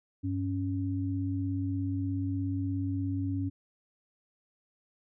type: tone pair together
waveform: sine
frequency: 98 / 277.2 Hz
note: G2 / C#4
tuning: 0 / 0 cents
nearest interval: octave + tritone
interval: 1800 cents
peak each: -31 / -32 dBFS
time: 0.23-3.5 s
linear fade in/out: 20 ms
effects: none